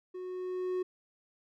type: tone with level ramp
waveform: triangle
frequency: 366.7 Hz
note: F#4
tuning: 15 cents flat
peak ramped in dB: -37 to -27 dBFS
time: 0.14-0.83 s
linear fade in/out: 10 ms
effects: none